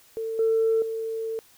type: tone with level steps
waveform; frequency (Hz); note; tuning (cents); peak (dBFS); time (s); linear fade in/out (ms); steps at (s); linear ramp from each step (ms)
sine; 448.1; A4; +32; -27 / -18 / -27; 0.17-1.39; 0; 0.39 / 0.82; 2
effects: tanh soft clip ceiling -14 dBFS + white hiss -56 dBFS RMS until 1.57 s